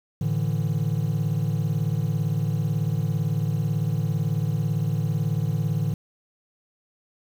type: chord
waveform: triangle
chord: A suspended fourth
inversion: none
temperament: equal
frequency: 110 / 146.83 / 164.81 Hz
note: A2 / D3 / E3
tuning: 0 / 0 / 0 cents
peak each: -24 / -23 / -25 dBFS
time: 0.21-5.94 s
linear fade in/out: 5 ms
effects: tanh soft clip ceiling -11 dBFS + 8-bit